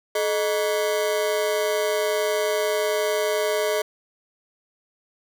40% pulse ring-modulated tone, 523.3 Hz, C5, in tune, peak -17 dBFS, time 0.15-3.82 s, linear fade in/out 5 ms, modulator 94.4 Hz, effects none

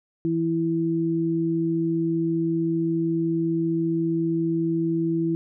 sine tone pair together, 164.81 / 330.1 Hz, E3 / E4, 0 / +2 cents, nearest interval octave, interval 1202 cents, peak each -26 / -22 dBFS, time 0.25-5.35 s, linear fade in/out 0 ms, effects none

